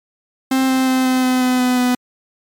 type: tone with pitch steps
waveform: 45% pulse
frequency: 263.3 / 261.2 / 259.1 / 257 / 254.9 / 252.9 / 250.8 / 248.8 Hz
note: C4 / C4 / C4 / C4 / C4 / B3 / B3 / B3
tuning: +11 / -3 / -17 / -31 / -45 / +41 / +27 / +13 cents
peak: -13 dBFS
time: 0.51-1.95 s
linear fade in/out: 5 ms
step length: 180 ms
effects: MP3 96 kbps